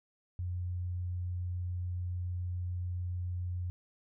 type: tone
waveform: sine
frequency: 89.3 Hz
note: F2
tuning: 39 cents sharp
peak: -33 dBFS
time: 0.39-3.7 s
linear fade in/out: 0 ms
effects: none